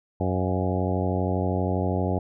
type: harmonic tone with a mistuned harmonic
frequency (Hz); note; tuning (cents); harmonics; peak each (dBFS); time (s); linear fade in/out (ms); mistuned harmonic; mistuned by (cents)
92.5; F#2; 0; 1 / 2 / 3 / 4 / 5 / 6 / 7 / 8 / 9; -26 / -29 / -31 / -32 / -33 / -34 / -34 / -35 / -36; 0.2-2.19; 5; 8; -35
effects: none